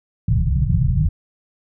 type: low-pass noise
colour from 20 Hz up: white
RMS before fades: -17 dBFS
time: 0.28-1.09 s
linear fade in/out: 5 ms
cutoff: 170 Hz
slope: 96 dB/octave
effects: none